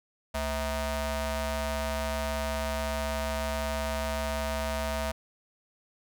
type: ring-modulated tone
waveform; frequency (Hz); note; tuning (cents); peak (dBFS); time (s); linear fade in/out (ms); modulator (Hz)
sawtooth; 290.7; D4; -18; -22; 0.34-5.12; 10; 358
effects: none